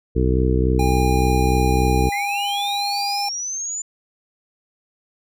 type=harmonic tone; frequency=63.5 Hz; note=B1; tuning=49 cents sharp; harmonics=1 / 2 / 3 / 4 / 5 / 6 / 7; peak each=-18 / -22 / -26 / -27 / -25 / -26 / -24 dBFS; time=0.15-2.1 s; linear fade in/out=20 ms
type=tone; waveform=square; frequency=809 Hz; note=G#5; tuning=46 cents flat; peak=-23 dBFS; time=0.79-3.29 s; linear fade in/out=5 ms
type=linear sweep; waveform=sine; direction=up; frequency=1975.5 to 7100 Hz; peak=-24 dBFS; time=2.12-3.82 s; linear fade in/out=5 ms
effects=none